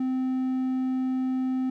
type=tone; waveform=triangle; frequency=258.7 Hz; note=C4; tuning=19 cents flat; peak=-22 dBFS; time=0-1.7 s; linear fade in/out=5 ms; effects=none